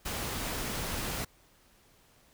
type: noise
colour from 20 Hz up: pink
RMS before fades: -35 dBFS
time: 0.05-1.25 s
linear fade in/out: 10 ms
effects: pink hiss -63 dBFS RMS until 2.33 s